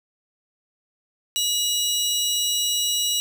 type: tone pair together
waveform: 25% pulse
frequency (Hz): 2898 / 3915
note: F#7 / B7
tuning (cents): -37 / -16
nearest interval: perfect fourth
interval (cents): 521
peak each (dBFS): -20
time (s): 1.36-3.2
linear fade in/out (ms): 0
effects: none